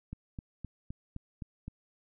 click train, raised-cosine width 5 ms, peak -27 dBFS, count 7, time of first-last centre 0.13-1.68 s, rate 3.87 Hz, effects none

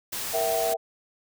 white noise, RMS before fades -32 dBFS, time 0.12-0.74 s, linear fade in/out 10 ms
sine chord, E diminished, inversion second, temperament equal with one note detuned, 466.2 / 659.3 / 768.7 Hz, Bb4 / E5 / G5, 0 / 0 / -34 cents, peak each -30 / -25 / -30 dBFS, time 0.33-0.77 s, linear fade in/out 20 ms
effects none

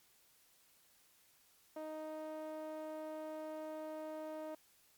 sawtooth tone with band-pass filter, 311.1 Hz, D#4, in tune, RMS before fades -45 dBFS, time 1.76-4.55 s, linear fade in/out 5 ms, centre 630 Hz, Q 2, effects white hiss -69 dBFS RMS until 4.97 s + MP3 96 kbps

